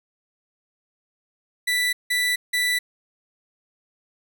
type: tone bursts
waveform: 30% pulse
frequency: 1975.5 Hz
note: B6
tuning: in tune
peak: -17 dBFS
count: 3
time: 1.67-2.79 s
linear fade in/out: 10 ms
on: 260 ms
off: 170 ms
effects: none